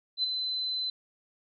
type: tone with ADSR envelope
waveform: sine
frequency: 4040 Hz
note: B7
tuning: 39 cents sharp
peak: -23 dBFS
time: 0.17-0.9 s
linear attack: 64 ms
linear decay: 16 ms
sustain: -6 dB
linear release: 3 ms
effects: none